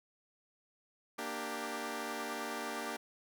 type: chord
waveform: 10% pulse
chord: G minor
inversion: first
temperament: equal with one note detuned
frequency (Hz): 233.1 / 296.2 / 392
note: Bb3 / D4 / G4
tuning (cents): 0 / +15 / 0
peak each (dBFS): -34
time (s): 1.18-2.97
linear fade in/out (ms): 10
effects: none